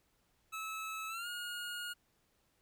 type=tone with pitch glide; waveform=25% pulse; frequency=1300 to 1434.1 Hz; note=E6 to F6; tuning=-24 to +45 cents; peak=-36 dBFS; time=0.52-1.94 s; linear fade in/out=20 ms; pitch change=+169 cents; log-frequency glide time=1.08-1.28 s; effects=pink hiss -75 dBFS RMS until 2.61 s

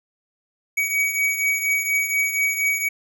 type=beating tone pair; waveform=square; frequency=2260 / 2264.2 Hz; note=C#7 / C#7; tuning=+33 / +36 cents; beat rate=4.2 Hz; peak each=-21 / -27 dBFS; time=0.77-2.89 s; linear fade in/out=10 ms; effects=none

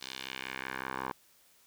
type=tone with band-pass filter sweep; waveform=10% pulse; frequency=65.41 Hz; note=C2; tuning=in tune; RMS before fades=-40 dBFS; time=0.01-1.12 s; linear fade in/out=5 ms; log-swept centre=4300 to 1000 Hz; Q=1.7; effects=white hiss -64 dBFS RMS until 1.66 s

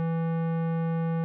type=tone with tanh clipping; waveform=sine; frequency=164.81 Hz; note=E3; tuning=in tune; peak=-27 dBFS; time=0-1.24 s; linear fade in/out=0 ms; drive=17 dB; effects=none

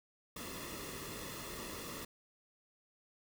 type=noise with comb filter; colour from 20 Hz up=pink; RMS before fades=-45 dBFS; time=0.36-2.05 s; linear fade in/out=5 ms; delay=1.3 ms; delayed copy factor=-0.65; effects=none

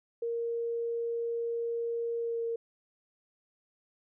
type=tone with pitch glide; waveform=sine; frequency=466.2 to 461.6 Hz; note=A#4 to A#4; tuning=0 to -17 cents; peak=-30 dBFS; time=0.22-2.56 s; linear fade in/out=5 ms; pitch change=-17 cents; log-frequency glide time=2.19-2.45 s; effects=none

